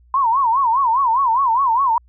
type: tone with vibrato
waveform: sine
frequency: 1000 Hz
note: B5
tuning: 21 cents sharp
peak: -13 dBFS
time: 0.14-1.98 s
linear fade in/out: 2 ms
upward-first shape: sine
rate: 4.9 Hz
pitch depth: 200 cents each way
effects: added 60 Hz sine -48 dBFS peak until 2.08 s